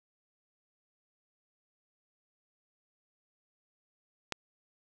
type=click; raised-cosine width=0.2 ms; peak=-15 dBFS; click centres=4.323 s; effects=none